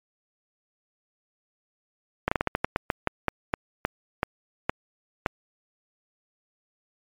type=slowing click train; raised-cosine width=0.5 ms; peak=-7 dBFS; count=16; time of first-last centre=2.28-5.262 s; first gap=35 ms; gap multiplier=1.22; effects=MP3 96 kbps